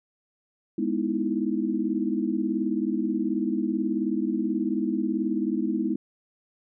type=chord; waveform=sine; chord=E major seventh; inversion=first; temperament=equal; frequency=207.7 / 246.9 / 311.1 / 329.6 Hz; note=G#3 / B3 / D#4 / E4; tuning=0 / 0 / 0 / 0 cents; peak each=-29 dBFS; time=0.78-5.96 s; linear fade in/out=5 ms; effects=none